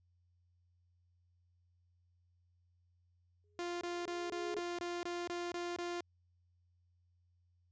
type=tone with exponential growth; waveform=sine; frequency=415.3 Hz; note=G#4; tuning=in tune; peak=-38 dBFS; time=3.44-4.59 s; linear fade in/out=0 ms; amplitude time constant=250 ms
type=tone bursts; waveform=sawtooth; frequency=348.9 Hz; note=F4; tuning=2 cents flat; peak=-34 dBFS; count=10; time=3.59-6.006 s; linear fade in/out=0 ms; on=220 ms; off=24 ms
effects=added 88 Hz sine -70 dBFS peak until 7.71 s + resampled to 16000 Hz